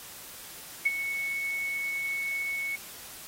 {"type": "tone with ADSR envelope", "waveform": "sine", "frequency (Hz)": 2211, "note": "C#7", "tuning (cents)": -5, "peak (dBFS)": -19, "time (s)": [0.85, 2.76], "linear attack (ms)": 12, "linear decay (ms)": 32, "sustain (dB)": -10, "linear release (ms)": 8, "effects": ["white hiss -45 dBFS RMS until 3.27 s", "AAC 48 kbps"]}